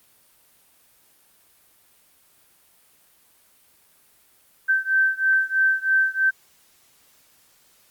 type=beating tone pair; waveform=sine; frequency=1551 / 1554.1 Hz; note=G6 / G6; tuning=-19 / -15 cents; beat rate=3.1 Hz; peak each=-20 / -21 dBFS; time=4.68-6.31 s; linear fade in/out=20 ms; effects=white hiss -58 dBFS RMS until 7.9 s + Opus 32 kbps